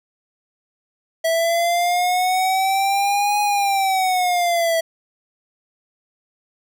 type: linear two-way sweep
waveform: square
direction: up then down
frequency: 652 to 830 to 652 Hz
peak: -17 dBFS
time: 1.24-4.81 s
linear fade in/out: 10 ms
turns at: 3.4 s
effects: none